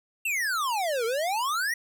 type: exponential two-way sweep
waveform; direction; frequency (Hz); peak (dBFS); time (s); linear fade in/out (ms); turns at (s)
square; down then up; 2774 to 440 to 1960; -26; 0.25-1.74; 5; 1.05
effects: none